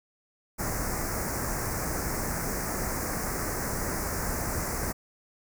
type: band-stop noise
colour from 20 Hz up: pink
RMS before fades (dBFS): -31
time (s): 0.58-4.93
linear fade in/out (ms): 20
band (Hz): 2100 to 5200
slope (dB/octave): 48
effects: none